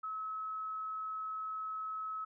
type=tone; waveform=sine; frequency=1289 Hz; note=E6; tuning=39 cents flat; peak=-37 dBFS; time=0.03-2.25 s; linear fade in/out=10 ms; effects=none